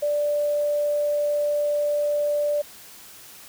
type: tone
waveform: sine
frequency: 587.3 Hz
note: D5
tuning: in tune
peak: -20 dBFS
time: 0.02-2.62 s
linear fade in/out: 10 ms
effects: white hiss -45 dBFS RMS until 3.48 s